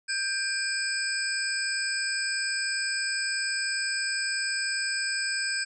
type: tone cluster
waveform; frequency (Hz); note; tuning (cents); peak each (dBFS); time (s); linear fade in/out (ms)
sine; 1583 / 2401 / 4584 / 5040 / 8050; G6 / D7 / D8 / D#8 / B8; +17 / +38 / -43 / +21 / +32; -30 / -36 / -39 / -32 / -34; 0.08-5.65; 20
effects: none